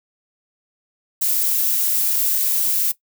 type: noise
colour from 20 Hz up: violet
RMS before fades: -19 dBFS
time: 1.21-2.92 s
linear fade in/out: 10 ms
effects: noise-tail reverb RT60 0.1 s tail -17 dB re dry